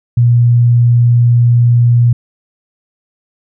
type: tone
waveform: sine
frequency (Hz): 119.8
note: A#2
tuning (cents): +48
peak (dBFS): -5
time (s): 0.17-2.13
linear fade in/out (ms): 5
effects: none